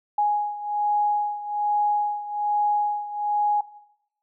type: beating tone pair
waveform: sine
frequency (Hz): 830.6 / 831.8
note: G#5 / G#5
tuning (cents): 0 / +2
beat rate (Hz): 1.2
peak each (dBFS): -22 / -26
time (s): 0.18-3.61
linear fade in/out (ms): 5
effects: noise-tail reverb RT60 0.8 s tail -18 dB re dry